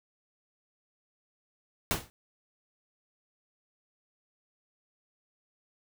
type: noise with exponential decay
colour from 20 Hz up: pink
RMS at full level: -24 dBFS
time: 1.91-2.1 s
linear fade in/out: 0 ms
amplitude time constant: 40 ms
effects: none